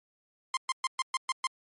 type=tone bursts; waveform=sawtooth; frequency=1049 Hz; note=C6; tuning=4 cents sharp; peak=-23 dBFS; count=7; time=0.54-1.47 s; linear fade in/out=2 ms; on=30 ms; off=120 ms; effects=MP3 48 kbps